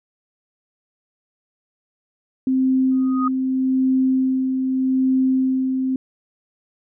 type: tone with tremolo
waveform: sine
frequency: 261.2 Hz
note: C4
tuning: 3 cents flat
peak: -14 dBFS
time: 2.47-5.96 s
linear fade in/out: 2 ms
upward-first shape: sine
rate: 0.83 Hz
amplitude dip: 40%
type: tone with exponential growth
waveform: sine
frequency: 1244.5 Hz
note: D#6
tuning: in tune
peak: -17 dBFS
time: 2.91-3.28 s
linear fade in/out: 5 ms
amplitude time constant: 80 ms
effects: none